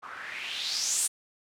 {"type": "noise with low-pass filter sweep", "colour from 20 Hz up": "blue", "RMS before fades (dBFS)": -32, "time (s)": [0.02, 1.08], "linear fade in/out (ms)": 20, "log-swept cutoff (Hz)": [1100, 9400], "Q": 4.3, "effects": []}